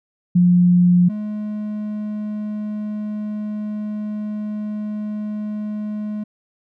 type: tone pair in turn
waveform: sine / triangle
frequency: 177.5 / 211.1 Hz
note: F3 / G#3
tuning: +28 / +29 cents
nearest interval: minor third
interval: 301 cents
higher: second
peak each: -10 / -21 dBFS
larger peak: first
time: 0.35-1.09 / 1.09-6.24 s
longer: second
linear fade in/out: 10 ms
effects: none